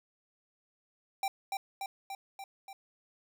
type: tone with echo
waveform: square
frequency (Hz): 784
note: G5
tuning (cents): 0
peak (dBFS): -30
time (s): 1.23-1.28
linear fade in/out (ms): 2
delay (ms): 290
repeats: 5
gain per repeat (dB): -3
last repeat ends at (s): 2.73
effects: none